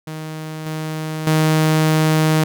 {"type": "tone with level steps", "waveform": "sawtooth", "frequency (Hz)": 156.7, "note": "D#3", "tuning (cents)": 13, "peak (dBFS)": [-23, -19, -9], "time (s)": [0.07, 2.44], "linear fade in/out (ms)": 5, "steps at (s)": [0.66, 1.27], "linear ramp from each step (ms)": 2, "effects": []}